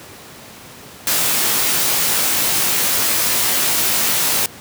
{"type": "noise with comb filter", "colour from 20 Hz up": "white", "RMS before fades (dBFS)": -17, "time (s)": [1.07, 4.46], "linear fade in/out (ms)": 2, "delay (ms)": 19, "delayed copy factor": 0.8, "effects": ["pink hiss -38 dBFS RMS until 4.6 s", "high-pass 100 Hz 12 dB/octave"]}